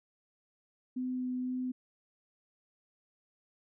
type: tone with vibrato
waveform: sine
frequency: 253.1 Hz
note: B3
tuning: 43 cents sharp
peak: -32 dBFS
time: 0.96-1.72 s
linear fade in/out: 10 ms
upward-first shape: sine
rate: 2 Hz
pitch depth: 8 cents each way
effects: none